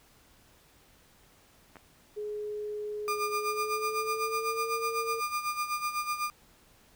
clicks, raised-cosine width 0.5 ms, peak -33 dBFS, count 2, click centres 1.757 / 1.768 s
sine tone with pitch glide, 419.9 to 455.3 Hz, G#4 to A#4, +19 to -41 cents, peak -33 dBFS, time 2.16-5.21 s, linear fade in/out 20 ms, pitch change +140 cents, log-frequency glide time 3.34-4.7 s
35% pulse tone with tremolo, 1206 Hz, D6, 46 cents sharp, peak -26 dBFS, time 3.08-6.3 s, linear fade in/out 0 ms, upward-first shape sine, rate 8 Hz, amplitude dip 70%
effects pink hiss -61 dBFS RMS until 6.95 s

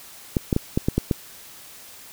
clicks, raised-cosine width 3 ms, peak -6 dBFS, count 7, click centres 0.368 / 0.528 / 0.564 / 0.775 / 0.885 / 0.98 / 1.112 s, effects white hiss -44 dBFS RMS until 2.12 s

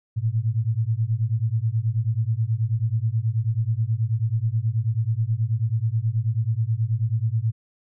sine beating tone pair, 107.7 / 117 Hz, A2 / A#2, -37 / +7 cents, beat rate 9.3 Hz, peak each -23 dBFS, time 0.16-7.52 s, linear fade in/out 20 ms, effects none

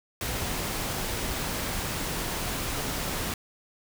pink noise, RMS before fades -31 dBFS, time 0.21-3.34 s, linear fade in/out 2 ms, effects none

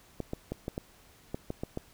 clicks, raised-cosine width 2 ms, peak -20 dBFS, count 9, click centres 0.203 / 0.334 / 0.52 / 0.681 / 0.779 / 1.345 / 1.504 / 1.635 / 1.774 s, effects pink hiss -59 dBFS RMS until 1.93 s

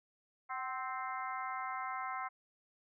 harmonic tone with a mistuned harmonic, 261.6 Hz, C4, in tune, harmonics 3 / 4 / 5 / 6 / 7 / 8, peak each -43 / -41 / -43 / -50 / -53 / -47 dBFS, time 0.49-2.29 s, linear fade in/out 20 ms, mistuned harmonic 3, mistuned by -48 cents, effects none

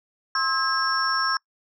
sine tone cluster, 1059 / 1301 / 1622 / 5440 Hz, C6 / E6 / G#6 / F8, +21 / -23 / -41 / -46 cents, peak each -26 dBFS, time 0.35-1.37 s, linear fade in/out 2 ms, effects noise-tail reverb RT60 0.1 s tail -26 dB re dry + tanh soft clip ceiling -10 dBFS

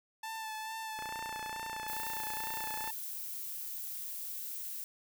sawtooth tone with vibrato, 880 Hz, A5, in tune, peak -35 dBFS, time 0.23-2.91 s, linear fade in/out 5 ms, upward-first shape sine, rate 2.3 Hz, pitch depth 24 cents each way
click train, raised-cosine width 0.5 ms, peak -29 dBFS, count 57, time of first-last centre 0.99-2.876 s, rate 29.7 Hz
violet noise, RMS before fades -41 dBFS, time 1.88-4.84 s, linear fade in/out 0 ms
effects none

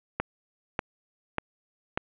click train, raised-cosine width 0.5 ms, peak -11 dBFS, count 4, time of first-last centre 0.2-1.975 s, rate 1.69 Hz, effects resampled to 8000 Hz + 7-bit

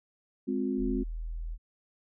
sine chord, F minor, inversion first, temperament equal with one note detuned, 207.7 / 261.6 / 357.8 Hz, Ab3 / C4 / F4, 0 / 0 / +42 cents, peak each -33 / -30 / -34 dBFS, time 0.47-1.04 s, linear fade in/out 20 ms
sine tone, 40.74 Hz, E1, 20 cents flat, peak -33 dBFS, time 0.77-1.58 s, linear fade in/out 50 ms
effects none

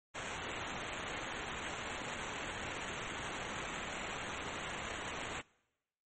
white noise with sample-and-hold, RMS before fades -42 dBFS, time 0.14-5.42 s, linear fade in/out 20 ms, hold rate 4900 Hz, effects noise-tail reverb RT60 1.0 s tail -25 dB re dry + MP3 32 kbps

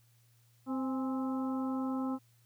harmonic tone with a mistuned harmonic, 261.4 Hz, C4, 1 cent flat, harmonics 1 / 2 / 3 / 4 / 5, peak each -32 / -44 / -44 / -46 / -46 dBFS, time 0.66-2.19 s, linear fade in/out 50 ms, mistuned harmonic 3, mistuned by +65 cents, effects added 117 Hz sine -64 dBFS peak until 2.45 s + white hiss -71 dBFS RMS until 2.45 s

